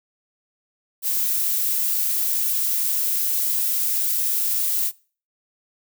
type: noise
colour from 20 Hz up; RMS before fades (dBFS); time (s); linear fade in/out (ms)
violet; -22; 1.02-4.92; 50
effects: noise-tail reverb RT60 0.4 s tail -23 dB re dry